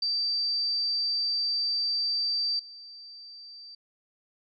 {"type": "tone with level steps", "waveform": "sine", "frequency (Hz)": 4659, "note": "D8", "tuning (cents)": -15, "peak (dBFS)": [-25, -43], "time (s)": [0.02, 3.75], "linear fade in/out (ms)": 5, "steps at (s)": 2.59, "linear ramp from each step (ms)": 5, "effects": []}